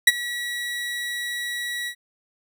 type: tone with ADSR envelope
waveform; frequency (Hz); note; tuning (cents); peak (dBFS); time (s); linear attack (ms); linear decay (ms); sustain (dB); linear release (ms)
30% pulse; 1931; B6; -39; -5; 0.07-1.95; 6; 32; -19; 76
effects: none